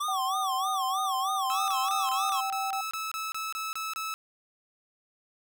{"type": "tone with vibrato", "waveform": "square", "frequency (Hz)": 1132, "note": "C#6", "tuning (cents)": 36, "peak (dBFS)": -29, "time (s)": [0, 2.41], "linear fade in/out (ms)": 10, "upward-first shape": "sine", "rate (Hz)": 3.2, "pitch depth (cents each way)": 150}
{"type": "tone with pitch glide", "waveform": "sine", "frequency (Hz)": [763, 775.9], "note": ["G5", "G5"], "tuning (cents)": [-47, -18], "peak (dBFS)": -30, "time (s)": [0.08, 2.81], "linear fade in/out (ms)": 5, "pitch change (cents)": 29, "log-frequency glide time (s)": [0.95, 1.73]}
{"type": "tone bursts", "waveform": "sawtooth", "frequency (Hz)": 1304, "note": "E6", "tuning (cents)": -19, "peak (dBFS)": -28, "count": 13, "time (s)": [1.5, 4.14], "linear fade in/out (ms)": 0, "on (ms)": 180, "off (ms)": 25}
{"effects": []}